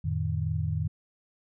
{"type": "tone cluster", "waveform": "sine", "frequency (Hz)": [88, 111.2, 153.2], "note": ["F2", "A2", "D#3"], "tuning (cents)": [14, 19, -27], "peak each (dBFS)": [-30, -32, -30], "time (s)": [0.04, 0.88], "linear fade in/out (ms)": 10, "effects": []}